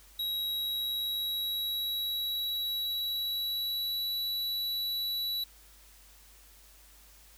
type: tone with pitch glide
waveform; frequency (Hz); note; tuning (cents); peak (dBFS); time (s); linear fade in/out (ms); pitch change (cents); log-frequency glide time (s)
square; 3844 to 3932; B7 to B7; -48 to -8; -31; 0.19-5.44; 5; +40; 0.3-4.12
effects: added 50 Hz sine -58 dBFS peak until 7.37 s + white hiss -58 dBFS RMS until 7.37 s